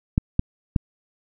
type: clicks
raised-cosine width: 5 ms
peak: -5 dBFS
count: 3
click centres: 0.179 / 0.394 / 0.762 s
effects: none